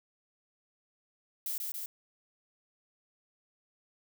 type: noise with echo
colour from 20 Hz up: violet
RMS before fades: -35 dBFS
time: 1.46-1.58 s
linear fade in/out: 2 ms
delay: 140 ms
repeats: 2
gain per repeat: -2 dB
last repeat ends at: 1.86 s
effects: none